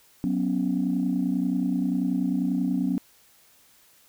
sine chord, F# suspended fourth, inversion none, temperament equal, 185 / 246.9 / 277.2 Hz, F#3 / B3 / C#4, 0 / 0 / 0 cents, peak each -26 dBFS, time 0.24-2.98 s, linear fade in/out 0 ms, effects tanh soft clip ceiling -15 dBFS + white hiss -58 dBFS RMS until 4.08 s

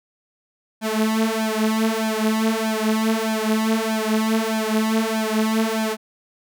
sawtooth tone with flanger, 220 Hz, A3, in tune, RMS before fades -21 dBFS, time 0.81-5.97 s, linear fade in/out 50 ms, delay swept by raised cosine 1.2 to 5.6 ms, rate 1.6 Hz, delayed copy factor +0.95, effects none

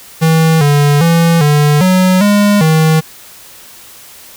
square tone with pitch steps, 161.2 / 144.9 / 167.3 / 147.6 / 185 / 205.1 / 158.5 Hz, E3 / D3 / E3 / D3 / F#3 / G#3 / D#3, -38 / -23 / +26 / +9 / 0 / -21 / +32 cents, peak -7 dBFS, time 0.21-3.01 s, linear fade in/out 20 ms, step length 400 ms, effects white hiss -36 dBFS RMS until 4.36 s

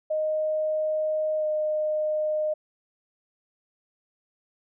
sine tone with pitch glide, 620 to 613.6 Hz, D#5 to D#5, -6 to -24 cents, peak -23 dBFS, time 0.1-2.54 s, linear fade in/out 10 ms, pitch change -18 cents, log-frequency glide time 1.38-1.45 s, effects none

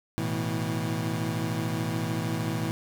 25% pulse chord, A suspended second, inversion none, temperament equal with one note detuned, 110 / 123.47 / 162.17 Hz, A2 / B2 / E3, 0 / 0 / -28 cents, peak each -28 / -30 / -27 dBFS, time 0.18-2.71 s, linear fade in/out 0 ms, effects none

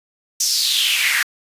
pink noise with high-pass filter sweep, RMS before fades -18 dBFS, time 0.4-1.23 s, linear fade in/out 5 ms, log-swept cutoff 6000 to 1700 Hz, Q 5, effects resampled to 32000 Hz

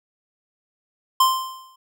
square tone with exponential decay, 1044 Hz, C6, 4 cents flat, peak -12 dBFS, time 1.2-1.76 s, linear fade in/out 5 ms, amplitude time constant 120 ms, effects none

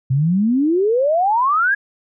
sine exponential sweep, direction up, 126.1 to 1691 Hz, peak -13 dBFS, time 0.1-1.75 s, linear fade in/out 10 ms, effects none

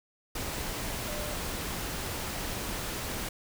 sine tone in noise, 597 Hz, D5, 28 cents sharp, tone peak -40 dBFS, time 1.08-1.34 s, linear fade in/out 5 ms, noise pink, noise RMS -35 dBFS, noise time 0.35-3.29 s, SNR -8 dB, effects none

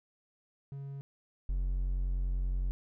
triangle tone pair in turn, 138.59 / 45.3 Hz, C#3 / F#1, 0 / -36 cents, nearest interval octave + perfect fifth, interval 1936 cents, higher first, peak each -37 / -27 dBFS, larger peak second, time 0.72-1.01 / 1.49-2.71 s, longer second, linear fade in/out 0 ms, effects none

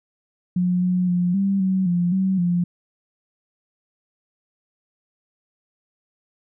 sine tone with pitch steps, 179.5 / 181.2 / 177.4 / 196.2 / 188.7 / 175.1 / 190 / 175.1 Hz, F3 / F#3 / F3 / G3 / F#3 / F3 / F#3 / F3, +48 / -36 / +27 / +2 / +34 / +5 / +46 / +5 cents, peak -17 dBFS, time 0.56-2.64 s, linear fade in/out 5 ms, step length 260 ms, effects none

